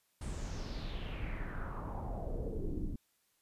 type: noise with low-pass filter sweep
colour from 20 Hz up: brown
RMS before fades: -39 dBFS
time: 0.21-2.96 s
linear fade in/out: 5 ms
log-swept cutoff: 9300 to 250 Hz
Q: 4.1
effects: white hiss -75 dBFS RMS until 3.41 s + resampled to 32000 Hz